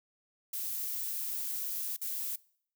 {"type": "noise with dropouts", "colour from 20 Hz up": "violet", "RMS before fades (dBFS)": -36, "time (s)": [0.53, 2.36], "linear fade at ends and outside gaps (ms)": 5, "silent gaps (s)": [1.966, 2.014], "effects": ["noise-tail reverb RT60 0.6 s tail -23 dB re dry"]}